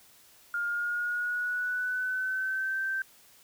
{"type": "tone with pitch glide", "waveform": "sine", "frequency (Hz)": [1413, 1558.8], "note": ["F6", "G6"], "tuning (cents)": [20, -10], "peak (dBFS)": -28, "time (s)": [0.54, 3.02], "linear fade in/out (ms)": 2, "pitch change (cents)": 170, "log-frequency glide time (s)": [0.66, 2.81], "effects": ["white hiss -58 dBFS RMS until 3.43 s"]}